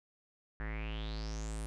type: tone with low-pass filter sweep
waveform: square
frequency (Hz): 54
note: A1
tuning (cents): -32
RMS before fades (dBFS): -39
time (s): 0.6-1.66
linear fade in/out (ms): 0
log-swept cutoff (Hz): 1700 to 10000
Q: 6.8
effects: none